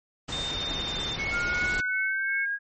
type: noise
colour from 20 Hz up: pink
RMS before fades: -34 dBFS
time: 0.28-1.81 s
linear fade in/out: 10 ms
type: tone with pitch glide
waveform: sine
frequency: 3631 to 3593 Hz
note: A#7 to A7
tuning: -46 to +36 cents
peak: -30 dBFS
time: 0.32-1.16 s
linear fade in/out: 5 ms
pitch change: -18 cents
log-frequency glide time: 0.88-0.97 s
type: tone with tremolo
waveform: sine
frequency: 2200 Hz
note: C#7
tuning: 14 cents flat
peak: -27 dBFS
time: 1.18-2.46 s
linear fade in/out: 20 ms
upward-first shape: sine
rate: 2.7 Hz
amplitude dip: 55%
type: exponential sweep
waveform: sine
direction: up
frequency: 1396.9 to 1644 Hz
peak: -26 dBFS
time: 1.31-2.59 s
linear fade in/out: 50 ms
effects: MP3 32 kbps